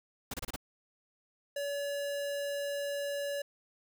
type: noise bursts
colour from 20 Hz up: pink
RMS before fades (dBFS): -38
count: 5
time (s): 0.31-0.562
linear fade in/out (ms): 5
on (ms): 28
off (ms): 28
type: tone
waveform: square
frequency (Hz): 569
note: C#5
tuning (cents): +45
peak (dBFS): -34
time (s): 1.56-3.42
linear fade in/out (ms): 5
effects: none